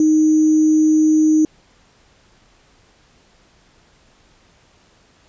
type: tone with sample-and-hold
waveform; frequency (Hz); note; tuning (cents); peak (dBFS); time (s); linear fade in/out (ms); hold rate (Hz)
sine; 310.8; D#4; -2; -10; 0-1.45; 2; 6300
effects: pink hiss -54 dBFS RMS until 5.28 s + resampled to 16000 Hz